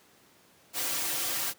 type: noise with comb filter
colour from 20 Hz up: white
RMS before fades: -31 dBFS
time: 0.73-1.54 s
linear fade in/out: 50 ms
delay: 4.7 ms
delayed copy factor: -0.85
effects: pink hiss -60 dBFS RMS until 1.58 s + high-pass 150 Hz 12 dB/octave